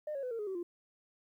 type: tone with pitch steps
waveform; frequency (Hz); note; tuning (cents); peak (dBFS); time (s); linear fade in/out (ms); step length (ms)
sine; 605 / 551.6 / 502.9 / 458.5 / 418 / 381.1 / 347.5; D#5 / C#5 / B4 / A#4 / G#4 / G4 / F4; -49 / -9 / +31 / -29 / +11 / -49 / -9; -34; 0.07-0.63; 5; 80
effects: tanh soft clip ceiling -32 dBFS + 12-bit